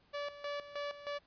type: tone with tremolo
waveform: sawtooth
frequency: 577 Hz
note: D5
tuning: 31 cents flat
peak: -33 dBFS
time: 0.13-1.19 s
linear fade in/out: 20 ms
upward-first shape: square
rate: 3.2 Hz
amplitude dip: 75%
effects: pink hiss -69 dBFS RMS until 1.26 s + resampled to 11025 Hz